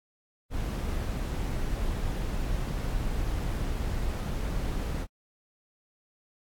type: noise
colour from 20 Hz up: brown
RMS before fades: -30 dBFS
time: 0.5-5.07 s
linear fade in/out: 50 ms
effects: AAC 64 kbps